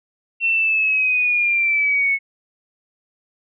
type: linear sweep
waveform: sine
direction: down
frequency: 2716 to 2193 Hz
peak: -15 dBFS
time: 0.4-2.19 s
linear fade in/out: 50 ms
effects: none